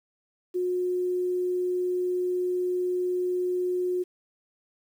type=tone; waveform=sine; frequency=361.6 Hz; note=F#4; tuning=40 cents flat; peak=-24 dBFS; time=0.54-4.04 s; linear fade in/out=20 ms; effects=9-bit